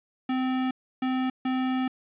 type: tone bursts at uneven times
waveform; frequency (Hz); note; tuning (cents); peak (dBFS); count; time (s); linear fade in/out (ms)
square; 258.2; C4; -23; -25; 3; 0.29-0.71 / 1.02-1.3 / 1.45-1.88; 5
effects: resampled to 8000 Hz + 9-bit